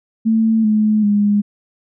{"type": "tone with pitch steps", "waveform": "sine", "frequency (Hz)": [222.9, 214.1, 205.6], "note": ["A3", "A3", "G#3"], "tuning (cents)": [23, -47, -17], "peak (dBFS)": -11, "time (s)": [0.25, 1.42], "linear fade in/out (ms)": 20, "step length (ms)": 390, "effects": []}